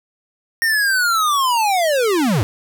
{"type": "linear sweep", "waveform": "square", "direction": "down", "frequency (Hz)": [1852, 86.8], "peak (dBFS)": -15, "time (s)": [0.62, 2.43], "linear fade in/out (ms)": 0, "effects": []}